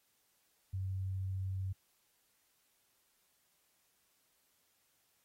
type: tone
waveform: sine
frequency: 95 Hz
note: F#2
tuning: 46 cents sharp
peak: -35 dBFS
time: 0.73-1.73 s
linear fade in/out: 10 ms
effects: white hiss -75 dBFS RMS until 5.24 s + AAC 48 kbps